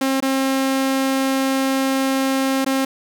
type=tone with dropouts; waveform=sawtooth; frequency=267.6 Hz; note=C4; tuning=39 cents sharp; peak=-13 dBFS; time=0.01-2.85 s; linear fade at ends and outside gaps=5 ms; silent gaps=0.204-0.224 / 2.647-2.662 s; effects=8-bit